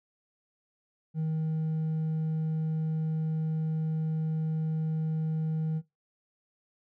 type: tone with hard clipping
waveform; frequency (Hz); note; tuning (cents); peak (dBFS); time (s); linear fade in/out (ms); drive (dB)
sine; 158.1; D#3; +28; -28; 1.14-5.82; 50; 2
effects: noise-tail reverb RT60 0.2 s tail -19 dB re dry